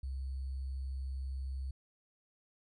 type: tone with sample-and-hold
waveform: sine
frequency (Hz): 66.4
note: C2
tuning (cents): +26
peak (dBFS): -36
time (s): 0.03-1.71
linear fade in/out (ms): 5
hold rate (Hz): 4410
effects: resampled to 22050 Hz